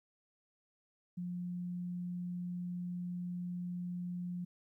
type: tone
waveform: sine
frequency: 177.4 Hz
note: F3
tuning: 27 cents sharp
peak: -37 dBFS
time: 1.17-4.45 s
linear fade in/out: 10 ms
effects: 13-bit